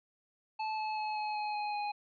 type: tone with pitch steps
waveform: square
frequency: 870 / 863 / 856 / 849.1 / 842.3 / 835.5 / 828.8 Hz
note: A5 / A5 / A5 / G#5 / G#5 / G#5 / G#5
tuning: -20 / -34 / -48 / +38 / +24 / +10 / -4 cents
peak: -34 dBFS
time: 0.59-1.92 s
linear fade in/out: 10 ms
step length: 190 ms
effects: resampled to 11025 Hz